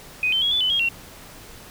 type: tone with pitch steps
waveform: sine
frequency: 2499 / 3095 / 3320 / 3476 / 3015 / 3257 / 2738 Hz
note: D#7 / G7 / G#7 / A7 / F#7 / G#7 / F7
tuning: +7 / -23 / -1 / -22 / +32 / -34 / -35 cents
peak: -18 dBFS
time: 0.23-0.888 s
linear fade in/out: 2 ms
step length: 94 ms
effects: pink hiss -43 dBFS RMS until 1.7 s